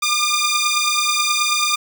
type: beating tone pair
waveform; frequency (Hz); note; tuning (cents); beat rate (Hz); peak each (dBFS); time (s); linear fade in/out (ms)
10% pulse; 1200 / 1209.3; D6 / D#6; +37 / -50; 9.3; -11; 0.02-1.76; 10
effects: none